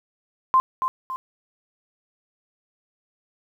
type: tone with echo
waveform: sine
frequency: 1044 Hz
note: C6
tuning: 4 cents flat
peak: -13 dBFS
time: 0.54-0.6 s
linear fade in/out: 0 ms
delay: 280 ms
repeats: 2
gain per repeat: -7 dB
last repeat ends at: 1.16 s
effects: 9-bit